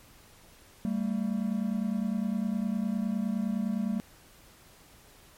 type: tone pair together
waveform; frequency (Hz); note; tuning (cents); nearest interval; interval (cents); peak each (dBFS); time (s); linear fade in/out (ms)
triangle; 196 / 225.8; G3 / A3; 0 / +45; major second; 245; -28; 0.85-4; 0
effects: pink hiss -56 dBFS RMS until 5.37 s + MP3 64 kbps